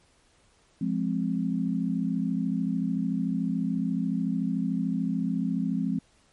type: chord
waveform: sine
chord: F minor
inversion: none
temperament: equal with one note detuned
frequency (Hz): 174.61 / 208.4 / 261.6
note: F3 / Ab3 / C4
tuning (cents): 0 / +6 / 0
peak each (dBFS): -29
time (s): 0.81-5.99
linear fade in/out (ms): 5
effects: pink hiss -63 dBFS RMS until 6.32 s + MP3 48 kbps